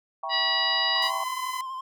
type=chord; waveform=sine; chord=E diminished seventh; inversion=none; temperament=equal with one note detuned; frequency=659.3 / 784 / 954.7 / 1108.7 Hz; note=E5 / G5 / Bb5 / Db6; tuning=0 / 0 / +41 / 0 cents; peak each=-37 / -34 / -35 / -33 dBFS; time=0.23-1.24 s; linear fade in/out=5 ms
type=harmonic tone; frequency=968 Hz; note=B5; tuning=35 cents flat; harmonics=2 / 3 / 4 / 5; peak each=-28 / -28 / -28 / -28 dBFS; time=0.29-1.11 s; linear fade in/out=50 ms
type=tone with vibrato; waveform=triangle; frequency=1046 Hz; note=C6; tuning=1 cent flat; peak=-30 dBFS; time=0.95-1.81 s; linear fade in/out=5 ms; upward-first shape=sine; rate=12 Hz; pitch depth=34 cents each way
type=tone; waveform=sawtooth; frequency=1016 Hz; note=B5; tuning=49 cents sharp; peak=-27 dBFS; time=1.02-1.61 s; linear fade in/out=2 ms
effects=none